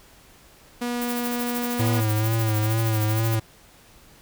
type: tone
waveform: sawtooth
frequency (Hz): 241.8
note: B3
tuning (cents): -36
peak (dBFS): -21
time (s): 0.81-2.01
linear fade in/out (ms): 10
type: noise with tremolo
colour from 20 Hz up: violet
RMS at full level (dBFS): -30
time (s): 1.01-3.36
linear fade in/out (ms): 10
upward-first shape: triangle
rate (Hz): 13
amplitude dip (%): 90
type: tone with vibrato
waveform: square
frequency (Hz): 110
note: A2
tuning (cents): 0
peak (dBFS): -21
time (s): 1.79-3.4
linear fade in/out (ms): 10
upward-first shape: sine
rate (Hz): 2.2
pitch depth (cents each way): 46
effects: pink hiss -52 dBFS RMS until 4.21 s